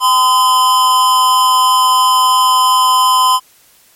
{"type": "tone with amplitude modulation", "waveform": "square", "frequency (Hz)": 1021, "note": "C6", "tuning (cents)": -43, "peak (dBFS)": -6, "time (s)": [0, 3.4], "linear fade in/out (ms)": 50, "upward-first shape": "sine", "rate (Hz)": 239, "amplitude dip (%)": 50, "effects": ["white hiss -48 dBFS RMS until 3.95 s", "MP3 64 kbps"]}